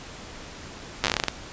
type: slowing click train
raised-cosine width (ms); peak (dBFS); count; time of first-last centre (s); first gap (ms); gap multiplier
0.2; -4; 12; 1.04-1.283; 8; 1.19
effects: pink hiss -41 dBFS RMS until 1.52 s + resampled to 16000 Hz